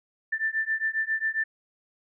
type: beating tone pair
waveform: sine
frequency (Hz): 1770 / 1777.4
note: A6 / A6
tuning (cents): +10 / +17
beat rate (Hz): 7.4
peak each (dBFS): -28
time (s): 0.32-1.44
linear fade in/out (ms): 10
effects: none